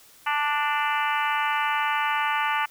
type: harmonic tone with a mistuned harmonic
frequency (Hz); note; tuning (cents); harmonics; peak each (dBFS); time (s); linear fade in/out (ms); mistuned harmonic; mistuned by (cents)
293.7; D4; 0; 3 / 4 / 5 / 6 / 7 / 8 / 9 / 10; -26 / -28 / -30 / -32 / -33 / -34 / -35 / -36; 0.26-2.66; 10; 6; +16
effects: white hiss -53 dBFS RMS until 2.7 s